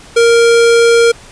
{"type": "tone", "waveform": "square", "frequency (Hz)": 466.2, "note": "A#4", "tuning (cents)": 0, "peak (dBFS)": -6, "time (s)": [0.16, 1.12], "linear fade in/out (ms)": 10, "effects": ["pink hiss -37 dBFS RMS until 1.31 s", "resampled to 22050 Hz"]}